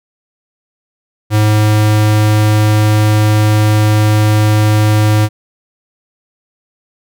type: tone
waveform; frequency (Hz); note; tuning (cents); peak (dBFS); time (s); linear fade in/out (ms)
square; 106.6; G#2; +46; -8; 1.3-5.29; 50
effects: none